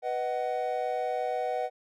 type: chord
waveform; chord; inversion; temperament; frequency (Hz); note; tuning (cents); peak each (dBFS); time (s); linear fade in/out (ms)
triangle; B major; none; equal with one note detuned; 493.9 / 622.3 / 748.2; B4 / D#5 / F#5; 0 / 0 / +19; -31 / -32 / -29; 0.02-1.7; 50
effects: none